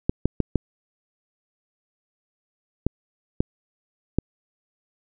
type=clicks; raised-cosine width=3 ms; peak=-6 dBFS; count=7; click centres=0.095 / 0.256 / 0.403 / 0.557 / 2.866 / 3.405 / 4.186 s; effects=none